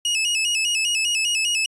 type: tone with vibrato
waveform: sawtooth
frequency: 2742 Hz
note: F7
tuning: 32 cents flat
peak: -16 dBFS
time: 0.05-1.66 s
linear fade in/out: 2 ms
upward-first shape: square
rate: 5 Hz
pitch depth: 86 cents each way
effects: resampled to 24000 Hz